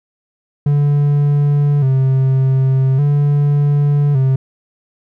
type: tone with vibrato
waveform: triangle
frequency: 138.59 Hz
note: C#3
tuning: in tune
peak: -8 dBFS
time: 0.66-4.36 s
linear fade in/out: 5 ms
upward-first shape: square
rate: 0.43 Hz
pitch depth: 75 cents each way
effects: none